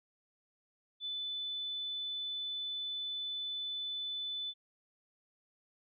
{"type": "tone", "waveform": "sine", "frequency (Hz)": 3500, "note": "A7", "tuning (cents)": -10, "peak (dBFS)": -36, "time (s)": [1, 4.54], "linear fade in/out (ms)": 50, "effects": []}